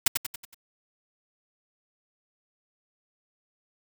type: noise with echo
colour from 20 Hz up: white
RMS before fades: -19 dBFS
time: 0.06-0.08 s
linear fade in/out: 5 ms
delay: 93 ms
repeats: 5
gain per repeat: -6 dB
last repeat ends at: 0.545 s
effects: none